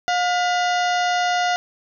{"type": "harmonic tone with a mistuned harmonic", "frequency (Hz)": 714, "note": "F5", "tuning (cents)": 38, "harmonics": [1, 2, 3, 4, 5, 6, 7, 8, 9], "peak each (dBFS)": [-19, -25, -29, -31, -33, -35, -36, -37, -38], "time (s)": [0.08, 1.56], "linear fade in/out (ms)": 0, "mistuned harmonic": 3, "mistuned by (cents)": -120, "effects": []}